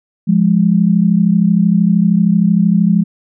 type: tone pair together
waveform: sine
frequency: 174.61 / 207.6 Hz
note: F3 / G#3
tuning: 0 / 0 cents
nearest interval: minor third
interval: 300 cents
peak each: -11 dBFS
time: 0.27-3.04 s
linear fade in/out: 20 ms
effects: none